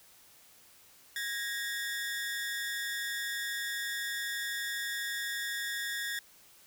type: ring-modulated tone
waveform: sawtooth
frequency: 1760 Hz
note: A6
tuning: in tune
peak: -27 dBFS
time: 1.16-6.19 s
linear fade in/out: 2 ms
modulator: 116 Hz
effects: white hiss -59 dBFS RMS until 6.66 s